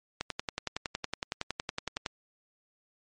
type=click train; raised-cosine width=0.2 ms; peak=-14 dBFS; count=21; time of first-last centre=0.21-2.062 s; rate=10.8 Hz; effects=MP3 48 kbps